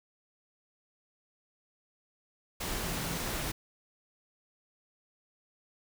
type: tone in noise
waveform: sine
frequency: 169.9 Hz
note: F3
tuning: 47 cents flat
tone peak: -40 dBFS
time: 2.84-3.18 s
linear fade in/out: 10 ms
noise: pink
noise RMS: -35 dBFS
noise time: 2.6-3.52 s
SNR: -8 dB
effects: none